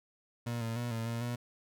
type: tone with pitch steps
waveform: 30% pulse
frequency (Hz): 118.5 / 114.1 / 120.2 / 113.7 / 116.5 / 120.5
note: A#2 / A#2 / B2 / A#2 / A#2 / B2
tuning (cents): +29 / -37 / -46 / -43 / -1 / -42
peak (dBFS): -31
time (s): 0.46-1.36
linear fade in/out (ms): 10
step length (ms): 150
effects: none